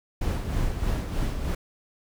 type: noise with tremolo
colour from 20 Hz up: brown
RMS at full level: -25 dBFS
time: 0.21-1.55 s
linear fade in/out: 5 ms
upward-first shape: sine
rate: 3.2 Hz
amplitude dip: 50%
effects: none